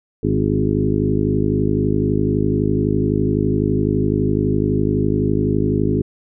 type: harmonic tone with a mistuned harmonic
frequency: 51.91 Hz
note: G#1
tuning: in tune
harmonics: 1 / 2 / 3 / 4 / 5 / 6 / 7 / 8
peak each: -27 / -22 / -22 / -24 / -22 / -25 / -23 / -24 dBFS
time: 0.23-6.02 s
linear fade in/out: 5 ms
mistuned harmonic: 6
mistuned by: -23 cents
effects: none